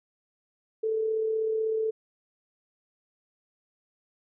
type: tone with amplitude modulation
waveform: sine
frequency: 440.4 Hz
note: A4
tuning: 2 cents sharp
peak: -23 dBFS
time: 0.83-1.91 s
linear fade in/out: 10 ms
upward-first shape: sine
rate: 36.1 Hz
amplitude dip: 35%
effects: none